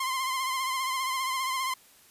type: tone with vibrato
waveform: sawtooth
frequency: 1046.5 Hz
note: C6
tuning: in tune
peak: -24 dBFS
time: 0-1.74 s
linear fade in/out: 5 ms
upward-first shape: triangle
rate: 15 Hz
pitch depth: 54 cents each way
effects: white hiss -57 dBFS RMS until 2.1 s + resampled to 32000 Hz